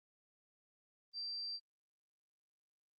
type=tone; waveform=sine; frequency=4699 Hz; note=D8; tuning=in tune; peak=-40 dBFS; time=1.13-1.6 s; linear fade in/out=50 ms; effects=Opus 32 kbps